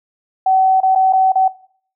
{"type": "tone with dropouts", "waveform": "sine", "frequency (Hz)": 759, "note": "F#5", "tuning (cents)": 44, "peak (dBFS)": -10, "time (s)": [0.46, 1.48], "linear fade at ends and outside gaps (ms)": 5, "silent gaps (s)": [[0.804, 0.831], [0.951, 0.958], [1.126, 1.133], [1.321, 1.355]], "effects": ["noise-tail reverb RT60 0.5 s tail -17 dB re dry"]}